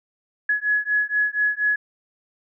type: beating tone pair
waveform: sine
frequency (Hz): 1687 / 1691.2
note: G#6 / G#6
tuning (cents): +27 / +31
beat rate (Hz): 4.2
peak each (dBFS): -22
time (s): 0.49-1.76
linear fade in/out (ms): 5
effects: none